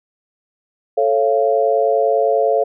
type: chord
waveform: sine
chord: A augmented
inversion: none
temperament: just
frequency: 440 / 550 / 687.5 Hz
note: A4 / C#5 / E#5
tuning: 0 / -14 / -27 cents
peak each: -17 dBFS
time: 0.97-2.64 s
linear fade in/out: 10 ms
effects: none